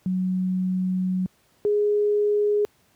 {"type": "tone pair in turn", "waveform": "sine", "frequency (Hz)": [185, 415.3], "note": ["F#3", "G#4"], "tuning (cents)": [0, 0], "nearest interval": "octave + major second", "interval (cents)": 1400, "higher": "second", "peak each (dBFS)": [-21, -18], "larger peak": "second", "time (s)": [[0.06, 1.26], [1.65, 2.65]], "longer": "first", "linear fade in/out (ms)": 0, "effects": ["pink hiss -62 dBFS RMS until 2.95 s", "high-pass 80 Hz 12 dB/octave"]}